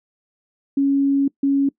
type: tone bursts at uneven times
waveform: sine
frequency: 277.2 Hz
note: C#4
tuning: in tune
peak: -14 dBFS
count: 2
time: 0.77-1.28 / 1.43-1.69 s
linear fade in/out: 5 ms
effects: noise-tail reverb RT60 0.1 s tail -22 dB re dry